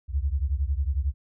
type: beating tone pair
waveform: sine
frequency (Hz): 65.41 / 76.41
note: C2 / D#2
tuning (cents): 0 / -31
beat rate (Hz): 11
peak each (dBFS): -25 / -27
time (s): 0.08-1.14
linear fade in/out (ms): 50
effects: none